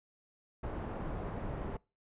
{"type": "low-pass noise", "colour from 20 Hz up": "pink", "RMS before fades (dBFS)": -39, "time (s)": [0.63, 1.77], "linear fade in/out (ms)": 5, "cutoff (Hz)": 950, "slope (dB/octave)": 12, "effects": ["noise-tail reverb RT60 0.3 s tail -25 dB re dry", "resampled to 8000 Hz"]}